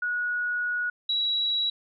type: tone pair in turn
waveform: sine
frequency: 1458 / 3892 Hz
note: F#6 / B7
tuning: -26 / -26 cents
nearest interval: octave + perfect fourth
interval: 1700 cents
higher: second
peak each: -25 / -23 dBFS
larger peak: second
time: 0.02-0.9 / 1.09-1.7 s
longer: first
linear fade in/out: 5 ms
effects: none